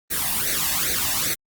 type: noise with flanger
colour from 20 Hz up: white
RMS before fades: -23 dBFS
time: 0.1-1.35 s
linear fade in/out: 20 ms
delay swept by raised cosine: 0.48 to 1.13 ms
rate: 2.5 Hz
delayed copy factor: +0.8
effects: Opus 32 kbps